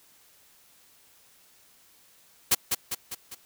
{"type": "noise with echo", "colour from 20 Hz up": "white", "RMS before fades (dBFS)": -20, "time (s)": [2.51, 2.55], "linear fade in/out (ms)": 10, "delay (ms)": 200, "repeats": 4, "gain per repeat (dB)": -5, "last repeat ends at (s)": 3.35, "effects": ["white hiss -59 dBFS RMS until 3.45 s"]}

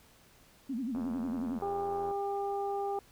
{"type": "tone with vibrato", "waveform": "sine", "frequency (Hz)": 246.5, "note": "B3", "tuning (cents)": -3, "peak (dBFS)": -32, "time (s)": [0.69, 1.59], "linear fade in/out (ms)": 10, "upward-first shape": "sine", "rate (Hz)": 11, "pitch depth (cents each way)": 210}
{"type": "click train", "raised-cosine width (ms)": 1, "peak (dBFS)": -31, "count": 101, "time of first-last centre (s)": [0.95, 2.111], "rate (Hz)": 86.1}
{"type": "harmonic tone", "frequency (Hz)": 399.7, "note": "G4", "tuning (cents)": 34, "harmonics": [1, 2, 3], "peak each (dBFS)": [-34, -34, -46], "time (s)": [1.62, 2.99], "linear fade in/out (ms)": 2}
{"effects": ["pink hiss -61 dBFS RMS until 3.11 s"]}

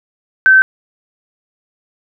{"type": "tone", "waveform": "sine", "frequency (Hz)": 1541, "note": "G6", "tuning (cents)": -30, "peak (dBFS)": -4, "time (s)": [0.46, 0.62], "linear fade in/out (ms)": 0, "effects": []}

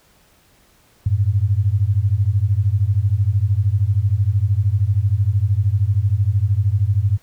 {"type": "beating tone pair", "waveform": "sine", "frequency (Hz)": [94.3, 107.3], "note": ["F#2", "A2"], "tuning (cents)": [33, -43], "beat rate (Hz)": 13, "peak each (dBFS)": [-17, -17], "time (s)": [1.06, 7.18], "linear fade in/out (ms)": 5, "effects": ["pink hiss -55 dBFS RMS until 7.22 s"]}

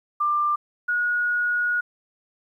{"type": "tone pair in turn", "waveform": "sine", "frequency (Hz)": [1189, 1450.1], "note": ["D6", "F#6"], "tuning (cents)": [21, -35], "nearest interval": "minor third", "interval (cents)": 344, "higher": "second", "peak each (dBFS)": [-19, -20], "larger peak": "first", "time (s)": [[0.2, 0.56], [0.88, 1.81]], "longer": "second", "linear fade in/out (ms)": 10, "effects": ["10-bit"]}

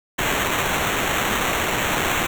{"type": "noise with sample-and-hold", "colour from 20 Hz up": "blue", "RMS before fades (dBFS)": -22, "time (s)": [0.18, 2.27], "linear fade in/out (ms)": 10, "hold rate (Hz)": 4900, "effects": []}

